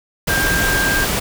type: tone in noise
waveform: sine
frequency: 1594 Hz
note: G6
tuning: 28 cents sharp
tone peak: -17 dBFS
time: 0.29-1.05 s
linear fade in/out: 10 ms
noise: pink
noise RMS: -19 dBFS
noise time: 0.27-1.2 s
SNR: -1 dB
effects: none